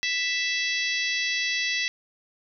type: harmonic tone with a mistuned harmonic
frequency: 659.3 Hz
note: E5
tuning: in tune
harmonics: 3 / 4 / 5 / 6 / 7 / 8 / 9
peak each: -28 / -30 / -32 / -34 / -35 / -36 / -37 dBFS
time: 0.03-1.88 s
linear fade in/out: 0 ms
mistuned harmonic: 5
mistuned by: +24 cents
effects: none